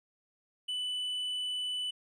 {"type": "tone with tanh clipping", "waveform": "sine", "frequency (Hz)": 2987, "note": "F#7", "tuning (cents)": 16, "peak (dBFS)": -33, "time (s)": [0.68, 1.91], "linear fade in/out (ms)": 10, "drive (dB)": 4, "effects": []}